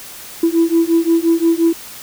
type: beating tone pair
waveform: sine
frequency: 329.6 / 335.3 Hz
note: E4 / E4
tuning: 0 / +30 cents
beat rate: 5.7 Hz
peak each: -13 dBFS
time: 0.43-1.73 s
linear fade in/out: 5 ms
effects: tanh soft clip ceiling -5 dBFS + white hiss -34 dBFS RMS until 2.02 s